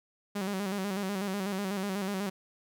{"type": "tone with vibrato", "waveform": "sawtooth", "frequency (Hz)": 196, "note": "G3", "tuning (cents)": 0, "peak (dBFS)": -27, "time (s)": [0.35, 2.3], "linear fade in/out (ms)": 10, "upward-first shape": "square", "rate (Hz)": 8.1, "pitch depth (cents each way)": 67, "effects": []}